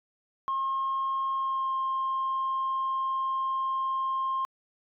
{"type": "tone with pitch glide", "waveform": "sine", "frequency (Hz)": [1073, 1061.3], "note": ["C6", "C6"], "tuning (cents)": [43, 24], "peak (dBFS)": -25, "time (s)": [0.48, 4.45], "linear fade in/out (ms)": 0, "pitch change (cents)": -19, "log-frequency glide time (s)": [1.35, 1.74], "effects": ["tanh soft clip ceiling -23 dBFS"]}